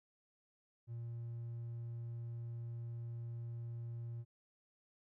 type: tone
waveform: triangle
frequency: 117.3 Hz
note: A#2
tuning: 11 cents sharp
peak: -39 dBFS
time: 0.87-4.25 s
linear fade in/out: 50 ms
effects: tanh soft clip ceiling -36 dBFS